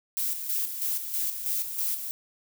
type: noise with tremolo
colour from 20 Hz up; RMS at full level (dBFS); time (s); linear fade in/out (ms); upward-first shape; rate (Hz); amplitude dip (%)
violet; -28; 0.17-2.11; 0; square; 3.1; 55
effects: none